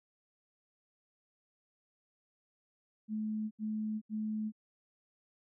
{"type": "tone bursts", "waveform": "sine", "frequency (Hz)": 215.6, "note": "A3", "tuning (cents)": -35, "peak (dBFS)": -33, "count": 3, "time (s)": [3.08, 4.522], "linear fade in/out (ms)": 50, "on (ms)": 430, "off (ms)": 76, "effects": []}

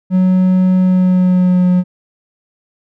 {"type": "tone with pitch glide", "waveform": "triangle", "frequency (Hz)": [185, 180.67], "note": ["F#3", "F#3"], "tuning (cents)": [0, -41], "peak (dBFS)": -6, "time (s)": [0.1, 1.84], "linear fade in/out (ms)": 50, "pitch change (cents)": -41, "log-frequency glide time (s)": [0.78, 1.66], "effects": []}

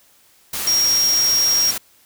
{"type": "tone in noise", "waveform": "sine", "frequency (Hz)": 5600, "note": "F8", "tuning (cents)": 4, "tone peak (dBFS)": -14, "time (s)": [0.67, 1.71], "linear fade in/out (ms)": 5, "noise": "white", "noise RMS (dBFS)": -25, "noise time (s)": [0.53, 1.78], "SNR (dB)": 8, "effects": ["white hiss -54 dBFS RMS until 2.05 s"]}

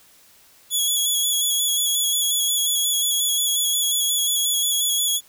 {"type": "tone with vibrato", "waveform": "15% pulse", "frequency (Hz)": 3379, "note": "G#7", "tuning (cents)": 29, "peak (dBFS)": -12, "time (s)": [0.7, 5.21], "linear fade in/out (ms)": 50, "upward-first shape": "square", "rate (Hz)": 5.6, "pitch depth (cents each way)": 24, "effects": ["white hiss -53 dBFS RMS until 5.28 s"]}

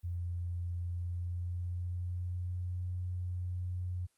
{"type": "tone with pitch glide", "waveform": "sine", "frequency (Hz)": [87.31, 89.87], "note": ["F2", "F#2"], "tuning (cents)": [0, -50], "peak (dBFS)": -34, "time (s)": [0.03, 4.07], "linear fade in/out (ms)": 20, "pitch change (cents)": 50, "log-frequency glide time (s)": [0.83, 2.78], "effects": ["white hiss -75 dBFS RMS until 4.17 s", "Opus 24 kbps"]}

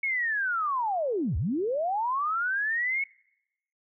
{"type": "linear two-way sweep", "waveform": "sine", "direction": "down then up", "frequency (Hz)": [2217, 63.1, 2217], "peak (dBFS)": -25, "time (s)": [0.03, 3.04], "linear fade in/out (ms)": 5, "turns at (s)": 1.37, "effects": ["noise-tail reverb RT60 0.9 s tail -26 dB re dry"]}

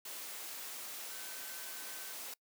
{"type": "tone in noise", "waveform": "sine", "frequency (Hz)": 1531, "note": "G6", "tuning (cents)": -41, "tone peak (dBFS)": -55, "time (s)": [1.11, 2.13], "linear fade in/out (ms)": 5, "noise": "white", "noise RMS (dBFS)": -45, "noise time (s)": [0.05, 2.34], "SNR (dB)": -13, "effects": ["noise-tail reverb RT60 0.1 s tail -24 dB re dry", "high-pass 300 Hz 12 dB/octave"]}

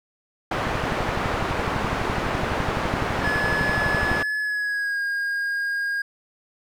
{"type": "low-pass noise", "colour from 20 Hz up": "white", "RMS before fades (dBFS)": -26, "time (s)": [0.51, 4.23], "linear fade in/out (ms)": 5, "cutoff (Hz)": 1300, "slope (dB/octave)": 12}
{"type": "click train", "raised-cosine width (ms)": 5, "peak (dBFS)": -15, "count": 42, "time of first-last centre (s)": [0.67, 4.115], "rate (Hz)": 11.9}
{"type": "tone with pitch glide", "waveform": "triangle", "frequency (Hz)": [1708, 1626.2], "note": ["G#6", "G#6"], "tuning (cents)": [48, -37], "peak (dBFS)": -21, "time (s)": [3.24, 6.02], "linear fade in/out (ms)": 5, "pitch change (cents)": -85, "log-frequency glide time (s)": [4.39, 5.01]}
{"effects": []}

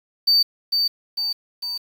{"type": "tone with echo", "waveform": "triangle", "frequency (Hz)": 4592, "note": "D8", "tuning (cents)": -40, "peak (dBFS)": -12, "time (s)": [0.27, 0.43], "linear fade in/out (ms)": 10, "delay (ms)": 450, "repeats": 3, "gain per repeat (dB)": -4, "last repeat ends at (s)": 1.78, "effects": ["7-bit"]}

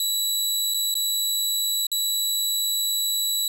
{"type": "tone with dropouts", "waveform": "20% pulse", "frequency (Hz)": 3931, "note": "B7", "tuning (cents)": -9, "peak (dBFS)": -16, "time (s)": [0, 3.48], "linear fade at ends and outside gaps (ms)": 2, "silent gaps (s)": [[0.739, 0.743], [0.942, 0.952], [1.868, 1.916]], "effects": []}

